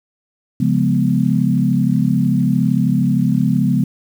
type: chord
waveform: sine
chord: C# dominant seventh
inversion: none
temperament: equal with one note detuned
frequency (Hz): 136.84 / 174.61 / 207.7 / 246.9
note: C#3 / E#3 / G#3 / B3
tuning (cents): -22 / 0 / 0 / 0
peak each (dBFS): -18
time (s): 0.6-3.84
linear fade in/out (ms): 5
effects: 7-bit